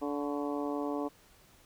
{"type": "harmonic tone with a mistuned harmonic", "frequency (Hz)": 144.9, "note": "D3", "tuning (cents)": -23, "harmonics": [2, 3, 4, 5, 6, 7, 8], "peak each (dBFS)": [-34, -38, -40, -42, -44, -45, -46], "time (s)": [0.01, 1.09], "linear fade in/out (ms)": 20, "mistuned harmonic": 8, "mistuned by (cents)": -62, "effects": ["pink hiss -61 dBFS RMS until 1.65 s"]}